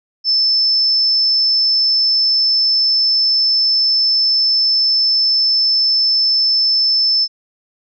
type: tone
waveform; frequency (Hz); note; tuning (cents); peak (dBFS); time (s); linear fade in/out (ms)
sine; 5274; E8; 0; -11; 0.24-7.28; 50
effects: none